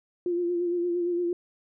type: tone with vibrato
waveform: sine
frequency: 349.2 Hz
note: F4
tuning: in tune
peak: -24 dBFS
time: 0.26-1.33 s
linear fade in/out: 2 ms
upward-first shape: sine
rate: 8.7 Hz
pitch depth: 35 cents each way
effects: none